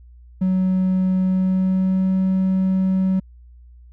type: tone with pitch glide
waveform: triangle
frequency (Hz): 186.4 to 188.67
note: F#3 to F#3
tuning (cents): +13 to +34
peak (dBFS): -13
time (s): 0.41-3.2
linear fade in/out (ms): 10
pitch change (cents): +21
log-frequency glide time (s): 1.21-2.14
effects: tanh soft clip ceiling -9 dBFS + added 60 Hz sine -42 dBFS peak until 3.92 s